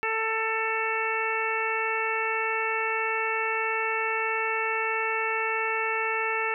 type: harmonic tone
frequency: 444.6 Hz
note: A4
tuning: 18 cents sharp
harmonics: 1 / 2 / 3 / 4 / 5 / 6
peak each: -32 / -32 / -32 / -32 / -32 / -32 dBFS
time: 0.03-6.54 s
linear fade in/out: 0 ms
effects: none